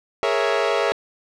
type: chord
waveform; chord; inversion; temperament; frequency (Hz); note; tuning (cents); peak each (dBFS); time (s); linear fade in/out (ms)
sawtooth; A# half-diminished seventh; third; equal; 415.3 / 466.2 / 554.4 / 659.3; G#4 / A#4 / C#5 / E5; 0 / 0 / 0 / 0; -20; 0.23-0.92; 0
effects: low-pass 4000 Hz 12 dB/octave